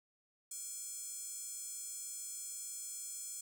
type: tone with high-pass filter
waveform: square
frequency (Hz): 473.2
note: A#4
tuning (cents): +26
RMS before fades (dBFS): -45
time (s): 0.51-3.41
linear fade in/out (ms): 5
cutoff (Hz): 7700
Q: 4.7
effects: none